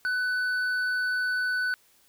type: tone with hard clipping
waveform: triangle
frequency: 1496 Hz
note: F#6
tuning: 19 cents sharp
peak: -26 dBFS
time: 0.05-1.74 s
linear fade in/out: 0 ms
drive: 8 dB
effects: white hiss -62 dBFS RMS until 2.08 s